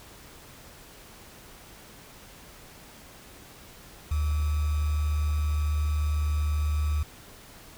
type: tone with sample-and-hold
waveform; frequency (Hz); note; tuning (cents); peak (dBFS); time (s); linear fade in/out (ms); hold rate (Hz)
sine; 75; D2; +37; -23; 4.11-7.03; 5; 1225
effects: pink hiss -49 dBFS RMS until 7.77 s